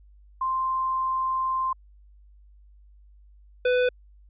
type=tone pair in turn; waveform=sine / square; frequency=1046.5 / 498.3 Hz; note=C6 / B4; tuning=0 / +15 cents; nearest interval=octave + minor second; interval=1285 cents; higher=first; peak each=-23 / -20 dBFS; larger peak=second; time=0.41-1.73 / 3.65-3.89 s; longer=first; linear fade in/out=5 ms; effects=added 50 Hz sine -50 dBFS peak until 4.29 s + resampled to 8000 Hz

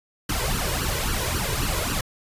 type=noise with flanger; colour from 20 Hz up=pink; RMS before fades=-25 dBFS; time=0.29-2.01 s; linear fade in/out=5 ms; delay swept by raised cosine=0.67 to 2.07 ms; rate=3.7 Hz; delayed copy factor=+0.75; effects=resampled to 32000 Hz

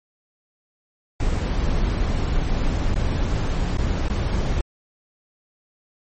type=noise with dropouts; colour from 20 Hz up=brown; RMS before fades=-21 dBFS; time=1.2-4.61 s; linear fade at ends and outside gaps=2 ms; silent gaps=2.944-2.958 / 3.772-3.784 / 4.085-4.098 s; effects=MP3 32 kbps

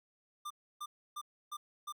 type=tone bursts; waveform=square; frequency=1193 Hz; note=D6; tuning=27 cents sharp; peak=-40 dBFS; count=5; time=0.45-1.925 s; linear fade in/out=10 ms; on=55 ms; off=300 ms; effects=none

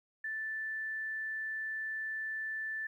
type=tone; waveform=sine; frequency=1760 Hz; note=A6; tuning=in tune; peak=-35 dBFS; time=0.24-2.87 s; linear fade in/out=5 ms; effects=12-bit

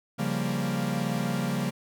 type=chord; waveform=45% pulse; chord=G half-diminished seventh; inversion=second; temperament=equal; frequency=138.59 / 174.61 / 196 / 233.1 Hz; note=Db3 / F3 / G3 / Bb3; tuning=0 / 0 / 0 / 0 cents; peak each=-32 dBFS; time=0.18-1.71 s; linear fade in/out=20 ms; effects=none

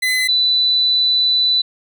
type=tone pair in turn; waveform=30% pulse / sine; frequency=2024 / 3984 Hz; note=B6 / B7; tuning=+42 / +14 cents; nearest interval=octave; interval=1172 cents; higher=second; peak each=-12 dBFS; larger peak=neither; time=0.02-0.28 / 0.28-1.62 s; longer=second; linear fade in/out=10 ms; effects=none

